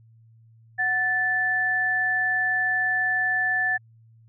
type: tone pair together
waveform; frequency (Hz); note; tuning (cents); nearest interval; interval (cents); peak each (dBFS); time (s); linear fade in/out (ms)
sine; 738.7 / 1754; F#5 / A6; -3 / -6; octave + minor third; 1497; -30 / -21; 0.78-3.78; 20
effects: added 113 Hz sine -51 dBFS peak until 4.28 s